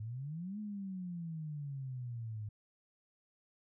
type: exponential two-way sweep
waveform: sine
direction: up then down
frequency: 103.83 to 214.3 to 103.83 Hz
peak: -39 dBFS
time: 0-2.49 s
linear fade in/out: 5 ms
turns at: 0.59 s
effects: none